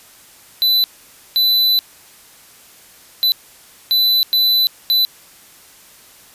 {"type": "tone bursts at uneven times", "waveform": "square", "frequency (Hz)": 3998, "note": "B7", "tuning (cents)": 20, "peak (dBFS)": -12, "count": 6, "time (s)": [[0.62, 0.84], [1.36, 1.79], [3.23, 3.32], [3.91, 4.23], [4.33, 4.67], [4.9, 5.05]], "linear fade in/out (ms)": 0, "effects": ["white hiss -45 dBFS RMS until 6.34 s", "resampled to 32000 Hz"]}